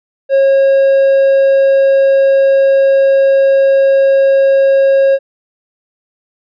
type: tone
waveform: triangle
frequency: 544 Hz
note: C#5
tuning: 33 cents flat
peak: -4 dBFS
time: 0.29-5.19 s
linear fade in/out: 50 ms
effects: resampled to 11025 Hz